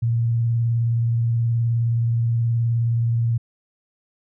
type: tone with vibrato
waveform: sine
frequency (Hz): 116.54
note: A#2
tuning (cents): 0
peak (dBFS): -17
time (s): 0.02-3.38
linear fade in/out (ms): 10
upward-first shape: triangle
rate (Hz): 19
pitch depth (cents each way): 35
effects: none